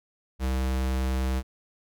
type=tone; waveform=square; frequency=65 Hz; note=C2; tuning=11 cents flat; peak=-25 dBFS; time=0.39-1.43 s; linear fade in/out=50 ms; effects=none